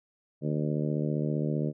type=harmonic tone; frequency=75.2 Hz; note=D2; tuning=42 cents sharp; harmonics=2 / 3 / 4 / 5 / 6 / 7 / 8; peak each=-29 / -33 / -35 / -37 / -39 / -40 / -41 dBFS; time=0.41-1.73 s; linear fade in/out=50 ms; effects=none